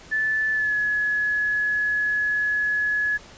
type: tone with pitch glide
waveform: sine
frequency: 1747 to 1695.3 Hz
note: A6 to G#6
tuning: -13 to +35 cents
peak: -20 dBFS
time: 0.11-3.18 s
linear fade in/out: 20 ms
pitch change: -52 cents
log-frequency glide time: 0.53-0.75 s
effects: pink hiss -46 dBFS RMS until 3.37 s + resampled to 16000 Hz